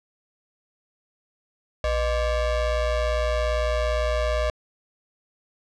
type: ring-modulated tone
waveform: square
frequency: 277.2 Hz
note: C#4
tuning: in tune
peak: -19 dBFS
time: 1.84-4.5 s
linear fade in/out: 2 ms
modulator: 336 Hz
effects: low-pass 5000 Hz 12 dB/octave